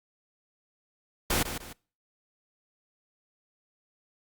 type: noise with echo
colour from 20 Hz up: pink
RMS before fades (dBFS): -26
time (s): 1.3-1.43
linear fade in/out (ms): 5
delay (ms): 150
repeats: 2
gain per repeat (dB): -9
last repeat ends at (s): 1.73
effects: noise-tail reverb RT60 0.4 s tail -24 dB re dry + Opus 48 kbps